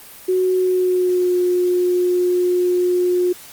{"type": "tone with pitch glide", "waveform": "sine", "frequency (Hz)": [370, 358.8], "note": ["F#4", "F4"], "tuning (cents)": [0, 47], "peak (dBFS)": -14, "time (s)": [0.28, 3.33], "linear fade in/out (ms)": 10, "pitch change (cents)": -53, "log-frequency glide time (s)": [0.54, 1.39], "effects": ["white hiss -40 dBFS RMS until 3.52 s", "Opus 32 kbps"]}